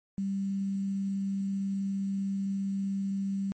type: tone with quantisation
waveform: sine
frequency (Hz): 196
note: G3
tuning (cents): 0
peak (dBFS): -28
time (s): 0.18-3.52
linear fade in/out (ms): 0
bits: 9
effects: MP3 32 kbps